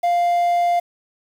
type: tone with quantisation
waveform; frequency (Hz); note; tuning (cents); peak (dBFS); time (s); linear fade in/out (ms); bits
triangle; 698; F5; -1; -13; 0.03-0.8; 10; 7
effects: none